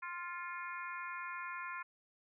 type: harmonic tone with a mistuned harmonic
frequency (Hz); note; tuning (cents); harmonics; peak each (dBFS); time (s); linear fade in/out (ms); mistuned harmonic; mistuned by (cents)
349.2; F4; 0; 3 / 4 / 5 / 6 / 7; -44 / -46 / -48 / -50 / -51; 0.02-1.83; 10; 6; +42
effects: none